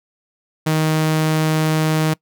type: tone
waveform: sawtooth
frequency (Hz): 156.8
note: D#3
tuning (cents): +14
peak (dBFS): -11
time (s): 0.66-2.14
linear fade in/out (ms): 10
effects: noise-tail reverb RT60 0.1 s tail -23 dB re dry